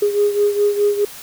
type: beating tone pair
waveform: sine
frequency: 410 / 414.8 Hz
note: G#4 / G#4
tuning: -22 / -2 cents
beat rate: 4.8 Hz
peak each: -14 / -19 dBFS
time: 0.02-1.05 s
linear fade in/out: 5 ms
effects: tanh soft clip ceiling -6 dBFS + white hiss -36 dBFS RMS until 1.22 s